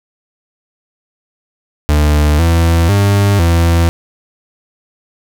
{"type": "tone with pitch steps", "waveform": "40% pulse", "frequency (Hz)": [74.6, 83.5, 100.6, 84.2], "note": ["D2", "E2", "G2", "E2"], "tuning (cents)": [28, 23, 45, 37], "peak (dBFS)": -7, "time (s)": [1.89, 3.89], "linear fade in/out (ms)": 0, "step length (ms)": 500, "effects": []}